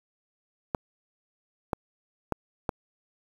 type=clicks; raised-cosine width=1 ms; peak=-12 dBFS; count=4; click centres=0.748 / 1.732 / 2.323 / 2.692 s; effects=7-bit